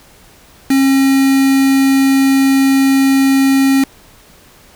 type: tone with quantisation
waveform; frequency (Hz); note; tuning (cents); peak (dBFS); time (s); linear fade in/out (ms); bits
triangle; 270; C#4; -45; -6; 0.7-3.84; 5; 3
effects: pink hiss -44 dBFS RMS until 4.75 s